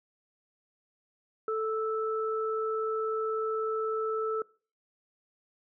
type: tone pair together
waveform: sine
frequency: 440 / 1316.3 Hz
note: A4 / E6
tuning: 0 / -3 cents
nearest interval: octave + perfect fifth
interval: 1897 cents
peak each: -29 / -33 dBFS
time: 1.48-4.42 s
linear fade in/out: 2 ms
effects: noise-tail reverb RT60 0.4 s tail -23 dB re dry